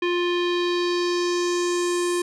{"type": "tone with low-pass filter sweep", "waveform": "square", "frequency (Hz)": 351.6, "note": "F4", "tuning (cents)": 12, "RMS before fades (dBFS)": -23, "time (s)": [0.02, 2.22], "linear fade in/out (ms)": 5, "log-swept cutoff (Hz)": [2800, 9400], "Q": 2.6, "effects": []}